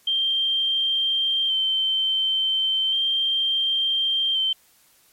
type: tone with vibrato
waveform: sine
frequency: 3136 Hz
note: G7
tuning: in tune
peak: -19 dBFS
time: 0.07-4.53 s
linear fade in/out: 5 ms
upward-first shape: square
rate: 0.35 Hz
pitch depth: 17 cents each way
effects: white hiss -58 dBFS RMS until 5.12 s + MP3 64 kbps